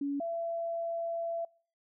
sine tone pair in turn, 282.5 / 671.9 Hz, C#4 / E5, +33 / +33 cents, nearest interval octave + minor third, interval 1500 cents, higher second, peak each -30 / -32 dBFS, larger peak first, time 0.01-0.2 / 0.2-1.45 s, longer second, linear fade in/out 5 ms, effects noise-tail reverb RT60 0.5 s tail -26 dB re dry

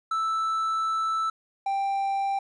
triangle tone pair in turn, 1318.5 / 787.2 Hz, E6 / G5, 0 / +7 cents, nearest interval major sixth, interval 893 cents, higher first, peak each -22 dBFS, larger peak neither, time 0.11-1.3 / 1.66-2.39 s, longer first, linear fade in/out 5 ms, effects resampled to 22050 Hz + 10-bit

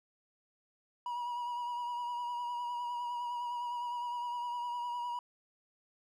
triangle tone with vibrato, 965 Hz, B5, 40 cents flat, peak -33 dBFS, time 1.06-5.19 s, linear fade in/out 2 ms, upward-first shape sine, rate 9.8 Hz, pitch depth 27 cents each way, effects none

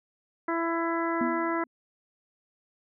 harmonic tone, 333.4 Hz, E4, 20 cents sharp, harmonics 1 / 2 / 3 / 4 / 5 / 6, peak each -29 / -34 / -32 / -34 / -38 / -38 dBFS, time 0.48-1.64 s, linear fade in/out 5 ms
sine tone with exponential decay, 246.5 Hz, B3, 3 cents flat, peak -24 dBFS, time 1.21-1.67 s, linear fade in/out 2 ms, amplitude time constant 98 ms
effects none

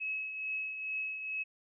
sine tone with tremolo, 2572 Hz, E7, 43 cents flat, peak -32 dBFS, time 0-1.44 s, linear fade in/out 20 ms, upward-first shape triangle, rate 2.3 Hz, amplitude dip 55%, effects none

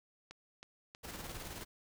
click train, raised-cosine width 0.2 ms, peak -32 dBFS, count 4, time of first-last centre 0.31-1.268 s, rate 3.13 Hz
pink noise with tremolo, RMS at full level -44 dBFS, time 1.03-1.65 s, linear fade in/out 20 ms, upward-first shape square, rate 19 Hz, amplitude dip 40%
effects none

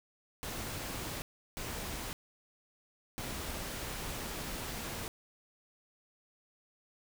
pink noise bursts at uneven times, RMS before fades -40 dBFS, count 3, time 0.43-1.22 / 1.57-2.13 / 3.18-5.08 s, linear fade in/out 0 ms, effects none

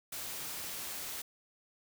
white noise, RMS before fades -41 dBFS, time 0.12-1.22 s, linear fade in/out 5 ms, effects none

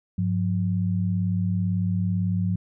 sine tone pair together, 101 / 179 Hz, G#2 / F3, -48 / +43 cents, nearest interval minor seventh, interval 991 cents, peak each -24 dBFS, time 0.18-2.56 s, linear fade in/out 5 ms, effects none

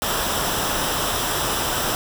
pink noise with comb filter, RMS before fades -23 dBFS, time 0.02-1.95 s, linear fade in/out 0 ms, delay 0.45 ms, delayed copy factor -0.55, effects none

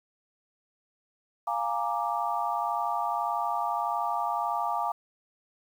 sine chord, Bb dominant seventh, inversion second, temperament equal, 698.5 / 830.6 / 932.3 / 1174.7 Hz, F5 / Ab5 / Bb5 / D6, 0 / 0 / 0 / 0 cents, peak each -32 dBFS, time 1.47-4.92 s, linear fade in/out 5 ms, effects 9-bit

